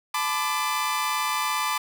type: tone cluster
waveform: sawtooth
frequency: 869 / 1007 / 1184 Hz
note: A5 / B5 / D6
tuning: -22 / +33 / +14 cents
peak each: -27 / -25 / -23 dBFS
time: 0.14-1.78 s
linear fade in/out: 5 ms
effects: none